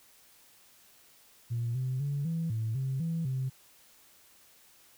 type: tone with pitch steps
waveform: sine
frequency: 117.7 / 129.1 / 142.2 / 164.7 / 111.4 / 133.2 / 165.1 / 131.1 Hz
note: A#2 / C3 / C#3 / E3 / A2 / C3 / E3 / C3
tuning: +17 / -23 / +45 / -1 / +22 / +31 / +3 / +4 cents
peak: -28 dBFS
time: 1.5-3.5 s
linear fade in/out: 20 ms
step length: 250 ms
effects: tanh soft clip ceiling -25 dBFS + white hiss -60 dBFS RMS until 4.97 s